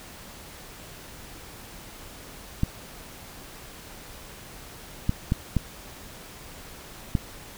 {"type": "clicks", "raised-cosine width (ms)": 5, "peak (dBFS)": -9, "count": 5, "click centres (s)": [2.634, 5.094, 5.321, 5.567, 7.152], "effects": ["pink hiss -44 dBFS RMS until 7.57 s"]}